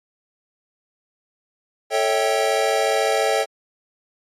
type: chord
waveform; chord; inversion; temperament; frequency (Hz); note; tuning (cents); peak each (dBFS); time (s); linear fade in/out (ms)
square; A dominant seventh; none; equal with one note detuned; 440 / 554.4 / 648.3 / 784; A4 / C#5 / E5 / G5; 0 / 0 / -29 / 0; -24; 1.9-3.46; 50
effects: low-pass 10000 Hz 12 dB/octave + AAC 48 kbps